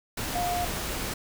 sine tone in noise, 708 Hz, F5, 23 cents sharp, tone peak -27 dBFS, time 0.35-0.65 s, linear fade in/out 5 ms, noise pink, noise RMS -32 dBFS, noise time 0.17-1.14 s, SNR +2 dB, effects none

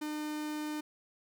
45% pulse tone, 302.7 Hz, D#4, 48 cents flat, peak -35 dBFS, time 0.01-0.81 s, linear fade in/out 10 ms, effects none

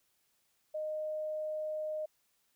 sine tone, 617 Hz, D#5, 15 cents flat, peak -34 dBFS, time 0.74-2.06 s, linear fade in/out 10 ms, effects white hiss -75 dBFS RMS until 2.55 s

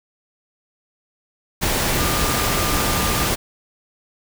sine tone in noise, 1200 Hz, D6, 37 cents sharp, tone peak -28 dBFS, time 1.97-3.28 s, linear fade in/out 20 ms, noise pink, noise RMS -20 dBFS, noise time 1.61-3.36 s, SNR -11 dB, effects none

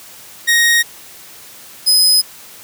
sawtooth tone pair in turn, 1872 / 5041 Hz, A#6 / D#8, +7 / +22 cents, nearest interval octave + perfect fourth, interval 1715 cents, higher second, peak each -6 dBFS, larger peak neither, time 0.47-0.83 / 1.86-2.22 s, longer neither, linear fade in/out 20 ms, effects white hiss -38 dBFS RMS until 2.63 s + high-pass 60 Hz 12 dB/octave

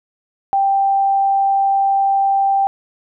sine tone, 786 Hz, G5, 4 cents sharp, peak -12 dBFS, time 0.53-2.67 s, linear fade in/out 0 ms, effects none

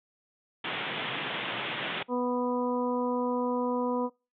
white band-pass noise, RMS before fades -34 dBFS, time 0.64-2.03 s, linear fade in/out 5 ms, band 110 to 3500 Hz, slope 96 dB/octave
harmonic tone, 246.9 Hz, B3, in tune, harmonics 1 / 2 / 3 / 4 / 5, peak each -30 / -30 / -41 / -33 / -44 dBFS, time 2.08-4.1 s, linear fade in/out 50 ms
effects noise-tail reverb RT60 0.3 s tail -25 dB re dry

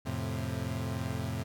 30% pulse chord, F major, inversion none, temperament equal, 87.31 / 110 / 130.81 Hz, F2 / A2 / C3, 0 / 0 / 0 cents, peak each -35 / -34 / -34 dBFS, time 0.05-1.44 s, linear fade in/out 20 ms, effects none

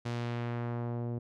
sawtooth tone with low-pass filter sweep, 119.2 Hz, A#2, 39 cents sharp, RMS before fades -35 dBFS, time 0.05-1.19 s, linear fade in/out 10 ms, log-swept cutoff 6100 to 460 Hz, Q 0.87, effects none

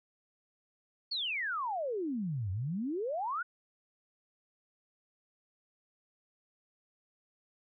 sine exponential two-way sweep, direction down then up, 4559 to 89.5 to 1520 Hz, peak -32 dBFS, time 1.11-3.43 s, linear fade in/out 10 ms, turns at 2.51 s, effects none

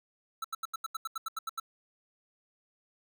square tone bursts, 1318.5 Hz, E6, in tune, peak -33 dBFS, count 12, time 0.42-1.599 s, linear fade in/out 5 ms, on 24 ms, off 81 ms, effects none

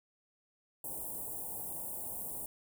white band-stop noise, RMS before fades -41 dBFS, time 0.84-2.46 s, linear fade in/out 2 ms, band 920 to 8500 Hz, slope 48 dB/octave, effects none

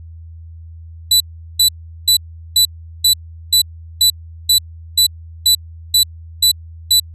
sawtooth tone bursts, 3972 Hz, B7, 9 cents sharp, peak -5 dBFS, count 13, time 1.11-6.999 s, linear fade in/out 5 ms, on 93 ms, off 390 ms, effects added 82 Hz sine -32 dBFS peak until 7.14 s + resampled to 32000 Hz

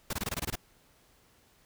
pink noise bursts, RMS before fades -33 dBFS, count 9, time 0.1-0.556 s, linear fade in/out 5 ms, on 32 ms, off 21 ms, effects pink hiss -64 dBFS RMS until 1.65 s

